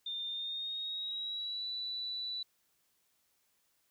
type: tone with pitch glide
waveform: sine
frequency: 3612 to 3962 Hz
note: A7 to B7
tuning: +45 to +5 cents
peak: -36 dBFS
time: 0.06-2.43 s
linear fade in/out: 5 ms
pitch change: +160 cents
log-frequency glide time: 0.28-1.66 s
effects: white hiss -75 dBFS RMS until 3.9 s